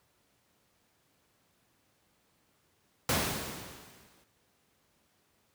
pink noise with exponential decay, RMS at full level -26 dBFS, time 3.09-4.24 s, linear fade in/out 2 ms, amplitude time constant 250 ms, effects pink hiss -71 dBFS RMS until 5.54 s + high-pass 80 Hz 12 dB/octave

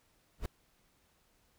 brown noise with exponential growth, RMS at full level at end -26 dBFS, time 0.38-0.46 s, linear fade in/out 5 ms, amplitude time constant 17 ms, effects pink hiss -71 dBFS RMS until 1.58 s

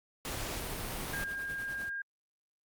pink noise, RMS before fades -38 dBFS, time 0.25-1.24 s, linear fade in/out 0 ms
pink noise with tremolo, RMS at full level -45 dBFS, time 0.89-1.9 s, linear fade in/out 20 ms, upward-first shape triangle, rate 10 Hz, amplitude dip 65%
sine tone, 1613 Hz, G6, 49 cents sharp, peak -35 dBFS, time 1.13-2.02 s, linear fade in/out 5 ms
effects Opus 48 kbps

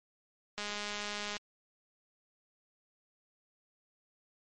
click train, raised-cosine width 0.2 ms, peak -21 dBFS, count 164, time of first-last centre 0.58-1.367 s, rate 207 Hz, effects MP3 48 kbps

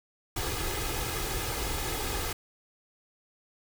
pink noise with comb filter, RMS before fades -32 dBFS, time 0.36-2.33 s, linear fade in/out 5 ms, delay 2.4 ms, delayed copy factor +0.6, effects none

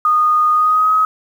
sine tone with pitch glide, 1231 to 1269.3 Hz, D#6 to D#6, -19 to +34 cents, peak -10 dBFS, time 0.05-1.05 s, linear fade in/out 2 ms, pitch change +53 cents, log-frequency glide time 0.52-0.93 s, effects 7-bit

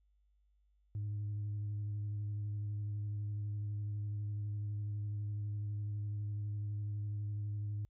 sine tone with vibrato, 103.83 Hz, G#2, in tune, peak -34 dBFS, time 0.95-7.85 s, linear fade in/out 0 ms, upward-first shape square, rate 12 Hz, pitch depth 13 cents each way, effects tanh soft clip ceiling -34 dBFS + added 50 Hz sine -69 dBFS peak until 7.89 s

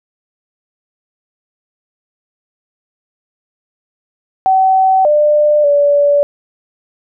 sine tone with pitch steps, 761 / 597 / 576 Hz, F#5 / D5 / D5, +48 / +28 / -34 cents, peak -7 dBFS, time 4.46-6.23 s, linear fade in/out 0 ms, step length 590 ms, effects none

